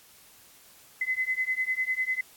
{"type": "beating tone pair", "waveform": "sine", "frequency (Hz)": [2029, 2039], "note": ["B6", "C7"], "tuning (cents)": [46, -45], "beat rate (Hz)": 10, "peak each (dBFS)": -29, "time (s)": [1.01, 2.21], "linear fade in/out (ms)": 5, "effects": ["white hiss -55 dBFS RMS until 2.36 s", "AAC 64 kbps"]}